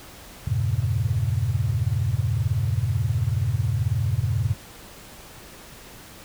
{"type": "chord", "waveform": "sine", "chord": "E diminished seventh", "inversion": "none", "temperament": "equal", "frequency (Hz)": [82.41, 98, 116.54, 138.59], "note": ["E2", "G2", "Bb2", "Db3"], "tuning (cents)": [0, 0, 0, 0], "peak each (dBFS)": [-29, -25, -24, -28], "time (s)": [0.47, 4.54], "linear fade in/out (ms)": 5, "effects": ["pink hiss -44 dBFS RMS until 6.24 s"]}